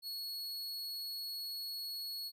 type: tone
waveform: 45% pulse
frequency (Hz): 4353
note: C#8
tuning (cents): -32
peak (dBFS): -39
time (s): 0.02-2.32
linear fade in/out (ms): 50
effects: none